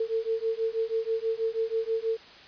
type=beating tone pair; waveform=sine; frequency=446.9 / 453.1 Hz; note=A4 / A#4; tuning=+27 / -49 cents; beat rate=6.2 Hz; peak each=-29 dBFS; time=0-2.17 s; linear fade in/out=5 ms; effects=white hiss -49 dBFS RMS until 2.47 s + resampled to 11025 Hz